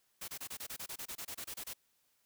white noise bursts, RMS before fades -43 dBFS, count 16, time 0.21-1.736 s, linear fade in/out 10 ms, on 71 ms, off 26 ms, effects white hiss -75 dBFS RMS until 2.25 s

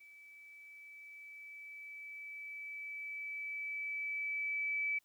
sine tone with level ramp, 2303 Hz, D7, 34 cents flat, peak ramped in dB -55 to -32 dBFS, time 0-4.99 s, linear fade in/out 10 ms, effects white hiss -75 dBFS RMS until 5.04 s

